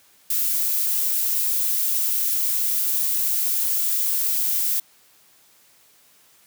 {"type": "noise", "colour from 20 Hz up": "violet", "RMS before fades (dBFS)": -22, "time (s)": [0.3, 4.8], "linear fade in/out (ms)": 5, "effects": ["white hiss -56 dBFS RMS until 6.46 s", "high-pass 80 Hz 12 dB/octave"]}